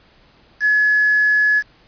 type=tone with quantisation; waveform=sine; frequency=1700 Hz; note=G#6; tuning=40 cents sharp; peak=-12 dBFS; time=0.6-1.63 s; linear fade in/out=50 ms; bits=5; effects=pink hiss -52 dBFS RMS until 1.87 s + resampled to 11025 Hz